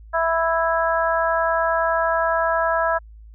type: harmonic tone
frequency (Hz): 329.6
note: E4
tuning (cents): 0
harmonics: 2 / 3 / 4 / 5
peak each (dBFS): -21 / -23 / -24 / -25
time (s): 0.13-2.99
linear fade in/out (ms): 20
effects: added 54 Hz sine -40 dBFS peak until 3.34 s